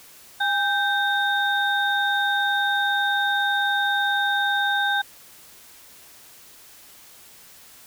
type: tone cluster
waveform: sine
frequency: 814 / 1558 / 3676 Hz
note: G#5 / G6 / A#7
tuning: -35 / -11 / -25 cents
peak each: -24 / -22 / -27 dBFS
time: 0.4-5.02 s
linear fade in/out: 10 ms
effects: white hiss -48 dBFS RMS until 7.86 s